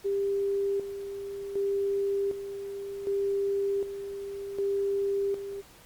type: tone with tremolo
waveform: sine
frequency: 397.3 Hz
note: G4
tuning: 23 cents sharp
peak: -25 dBFS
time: 0.04-5.62 s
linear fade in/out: 20 ms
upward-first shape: square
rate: 0.66 Hz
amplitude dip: 65%
effects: pink hiss -54 dBFS RMS until 5.85 s + Opus 48 kbps